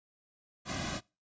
pink noise with comb filter, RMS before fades -36 dBFS, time 0.65-1.01 s, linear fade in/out 50 ms, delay 2.2 ms, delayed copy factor -1, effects noise-tail reverb RT60 0.3 s tail -25 dB re dry + resampled to 16000 Hz

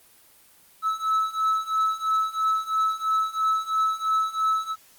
triangle beating tone pair, 1300 / 1303 Hz, E6 / E6, -24 / -20 cents, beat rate 3 Hz, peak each -24 / -22 dBFS, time 0.82-4.76 s, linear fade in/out 50 ms, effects white hiss -55 dBFS RMS until 4.98 s + Opus 24 kbps

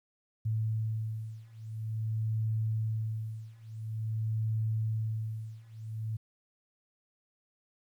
sine beating tone pair, 110 / 110.48 Hz, A2 / A2, 0 / +8 cents, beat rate 0.48 Hz, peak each -34 / -33 dBFS, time 0.45-6.17 s, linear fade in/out 10 ms, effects 11-bit

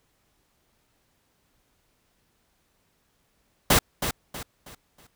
pink noise with echo, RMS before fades -18 dBFS, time 3.7-3.79 s, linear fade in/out 5 ms, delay 320 ms, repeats 4, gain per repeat -9 dB, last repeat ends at 5.07 s, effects pink hiss -69 dBFS RMS until 5.15 s

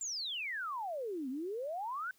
sine exponential two-way sweep, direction down then up, 7470 to 248.2 to 1555 Hz, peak -36 dBFS, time 0.01-2.11 s, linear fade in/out 2 ms, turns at 1.29 s, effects white hiss -69 dBFS RMS until 2.18 s

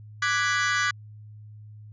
40% pulse chord, G# half-diminished seventh, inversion second, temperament equal, 1174.7 / 1480 / 1661.2 / 1975.5 Hz, D6 / F#6 / G#6 / B6, 0 / 0 / 0 / 0 cents, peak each -27 dBFS, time 0.22-0.91 s, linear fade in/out 5 ms, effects added 106 Hz sine -42 dBFS peak until 1.92 s + resampled to 16000 Hz

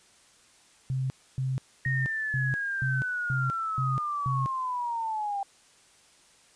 sine tone bursts, 131.3 Hz, C3, 6 cents sharp, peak -26 dBFS, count 8, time 0.9-4.46 s, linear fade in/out 0 ms, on 200 ms, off 280 ms
sine linear sweep, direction down, 1864.7 to 784 Hz, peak -28 dBFS, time 1.85-5.43 s, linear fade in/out 2 ms
effects white hiss -59 dBFS RMS until 6.55 s + resampled to 22050 Hz

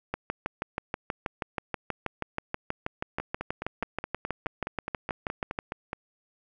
two click trains, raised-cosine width 0.5 ms, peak -14 / -17 dBFS, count 35 / 14, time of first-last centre 0.14-5.589 / 3.2-5.931 s, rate 6.24 / 4.76 Hz, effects none

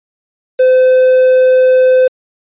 triangle tone with quantisation, 513 Hz, C5, 34 cents flat, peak -3 dBFS, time 0.59-2.08 s, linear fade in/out 10 ms, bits 5, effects resampled to 8000 Hz

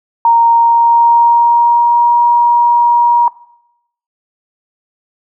sine tone with pitch glide, 930 to 951.2 Hz, A#5 to A#5, -4 to +35 cents, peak -5 dBFS, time 0.25-3.28 s, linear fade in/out 2 ms, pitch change +39 cents, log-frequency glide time 0.51-2.2 s, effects noise-tail reverb RT60 0.8 s tail -20 dB re dry

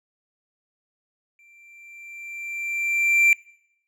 triangle tone with exponential growth, 2356 Hz, D7, 5 cents sharp, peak -11 dBFS, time 1.39-3.33 s, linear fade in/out 1 ms, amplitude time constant 420 ms, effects noise-tail reverb RT60 0.8 s tail -24 dB re dry

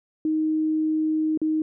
sine tone with dropouts, 312.5 Hz, D#4, 8 cents sharp, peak -20 dBFS, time 0.25-1.62 s, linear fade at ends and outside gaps 2 ms, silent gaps 1.375-1.416 s, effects none

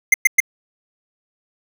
square tone bursts, 2093 Hz, C7, in tune, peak -8 dBFS, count 3, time 0.12-0.403 s, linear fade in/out 5 ms, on 21 ms, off 110 ms, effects none

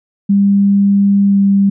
sine tone with pitch glide, 199.6 to 197.99 Hz, G3 to G3, +32 to +18 cents, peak -7 dBFS, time 0.29-1.7 s, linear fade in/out 10 ms, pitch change -14 cents, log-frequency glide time 1.26-1.39 s, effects none

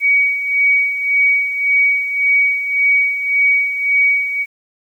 sine tone with tremolo, 2258 Hz, C#7, 31 cents sharp, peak -9 dBFS, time 0-4.46 s, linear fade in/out 50 ms, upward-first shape sine, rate 1.8 Hz, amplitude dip 65%, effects 8-bit

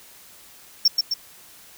triangle tone with echo, 5460 Hz, F8, 40 cents flat, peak -11 dBFS, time 0.85-0.88 s, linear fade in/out 5 ms, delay 130 ms, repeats 2, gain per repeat -4 dB, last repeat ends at 1.14 s, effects white hiss -48 dBFS RMS until 1.77 s

